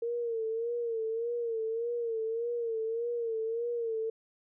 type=tone with vibrato; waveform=sine; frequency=460 Hz; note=A#4; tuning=23 cents flat; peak=-30 dBFS; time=0.02-4.1 s; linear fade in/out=5 ms; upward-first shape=sine; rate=1.7 Hz; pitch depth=66 cents each way; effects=none